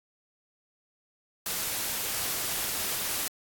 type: noise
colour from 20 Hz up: white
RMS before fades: -31 dBFS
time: 1.46-3.28 s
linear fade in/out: 2 ms
effects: AAC 64 kbps